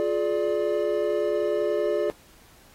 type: chord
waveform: triangle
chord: D diminished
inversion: first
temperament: just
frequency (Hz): 352.4 / 422.9 / 587.3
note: F4 / Ab4 / D5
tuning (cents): +16 / +31 / 0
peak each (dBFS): -26 / -24 / -24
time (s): 0-2.1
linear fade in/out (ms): 0
effects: pink hiss -55 dBFS RMS until 2.74 s + AAC 48 kbps